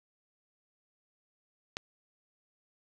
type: click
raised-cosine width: 0.2 ms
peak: -17 dBFS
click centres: 1.769 s
effects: none